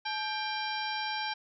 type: harmonic tone with a mistuned harmonic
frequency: 791 Hz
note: G5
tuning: 15 cents sharp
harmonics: 1 / 2 / 3 / 4 / 5 / 6 / 7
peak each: -35 / -38 / -40 / -41 / -42 / -43 / -43 dBFS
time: 0.05-1.34 s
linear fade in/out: 10 ms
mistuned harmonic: 1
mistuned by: +140 cents
effects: none